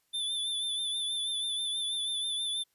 square tone with vibrato, 3520 Hz, A7, in tune, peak -31 dBFS, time 0.13-2.64 s, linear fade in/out 20 ms, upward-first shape sine, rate 6.2 Hz, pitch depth 39 cents each way, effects white hiss -74 dBFS RMS until 2.74 s + resampled to 32000 Hz

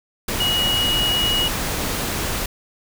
sine tone in noise, 2902 Hz, F#7, 34 cents flat, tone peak -18 dBFS, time 0.4-1.48 s, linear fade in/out 5 ms, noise pink, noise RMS -24 dBFS, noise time 0.28-2.46 s, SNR +3 dB, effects none

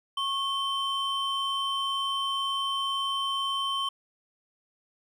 triangle tone pair together, 1093 / 3091 Hz, C#6 / G7, -25 / -25 cents, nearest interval octave + tritone, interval 1800 cents, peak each -28 dBFS, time 0.17-3.89 s, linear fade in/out 5 ms, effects none

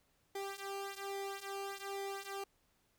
sawtooth tone with flanger, 394.7 Hz, G4, 12 cents sharp, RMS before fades -43 dBFS, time 0.35-2.44 s, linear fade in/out 5 ms, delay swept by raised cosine 1.8 to 3.1 ms, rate 1.2 Hz, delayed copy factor -0.85, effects pink hiss -75 dBFS RMS until 2.98 s

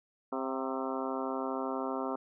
harmonic tone with a mistuned harmonic, 132.6 Hz, C3, 23 cents sharp, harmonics 2 / 3 / 4 / 5 / 6 / 7 / 8 / 9 / 10, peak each -37 / -39 / -40 / -41 / -42 / -42 / -43 / -44 / -44 dBFS, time 0.32-2.16 s, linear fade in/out 5 ms, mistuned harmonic 6, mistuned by -54 cents, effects none

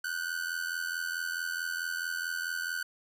45% pulse ring-modulated tone, 1500 Hz, F#6, 23 cents sharp, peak -29 dBFS, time 0.04-2.83 s, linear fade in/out 5 ms, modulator 42.3 Hz, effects none

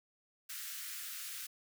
white high-pass noise, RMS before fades -44 dBFS, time 0.49-1.47 s, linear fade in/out 10 ms, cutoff 1300 Hz, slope 48 dB/octave, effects none

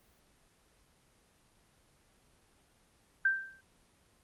sine tone with exponential decay, 1568 Hz, G6, in tune, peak -22 dBFS, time 3.25-3.61 s, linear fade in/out 5 ms, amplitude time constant 78 ms, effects pink hiss -67 dBFS RMS until 4.23 s + Opus 24 kbps

